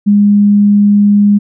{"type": "tone", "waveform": "sine", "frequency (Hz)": 204.7, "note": "G#3", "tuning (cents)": -25, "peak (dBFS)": -4, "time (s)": [0.06, 1.39], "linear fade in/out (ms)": 20, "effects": []}